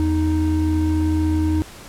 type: tone pair together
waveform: triangle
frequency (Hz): 82.52 / 311.1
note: E2 / D#4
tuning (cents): +2 / 0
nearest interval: octave + major seventh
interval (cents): 2298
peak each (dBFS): -17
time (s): 0-1.62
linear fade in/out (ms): 0
effects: pink hiss -40 dBFS RMS until 1.88 s + low-pass 12000 Hz 12 dB/octave